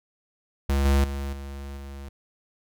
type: tone with level steps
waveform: square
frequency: 69.3 Hz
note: C#2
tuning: in tune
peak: -21 / -18 / -29 / -35 / -37 dBFS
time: 0.69-2.09 s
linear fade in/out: 5 ms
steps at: 0.85 / 1.04 / 1.33 / 1.77 s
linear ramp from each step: 2 ms
effects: none